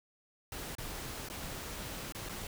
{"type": "noise with dropouts", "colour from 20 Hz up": "pink", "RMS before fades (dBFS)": -42, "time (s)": [0.52, 2.47], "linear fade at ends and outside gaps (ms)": 2, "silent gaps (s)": [[0.752, 0.783], [1.287, 1.299], [2.123, 2.148], [2.289, 2.293]], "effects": []}